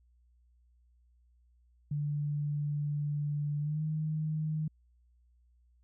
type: tone with pitch glide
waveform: sine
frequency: 146.7 to 155.06 Hz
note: D3 to D#3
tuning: -2 to -6 cents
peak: -30 dBFS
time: 1.91-4.68 s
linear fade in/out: 5 ms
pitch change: +96 cents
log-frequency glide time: 3.6-3.82 s
effects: added 60 Hz sine -63 dBFS peak until 5.83 s